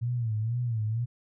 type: tone with vibrato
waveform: sine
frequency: 114.9 Hz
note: A#2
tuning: 25 cents flat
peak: -26 dBFS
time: 0.01-1.06 s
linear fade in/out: 20 ms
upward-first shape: sine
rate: 2.1 Hz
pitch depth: 120 cents each way
effects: none